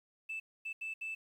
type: tone bursts at uneven times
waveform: sine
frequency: 2637 Hz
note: E7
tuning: in tune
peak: -36 dBFS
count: 4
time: 0.29-0.4 / 0.65-0.73 / 0.81-0.94 / 1.01-1.15 s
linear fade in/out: 10 ms
effects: tanh soft clip ceiling -34 dBFS + 11-bit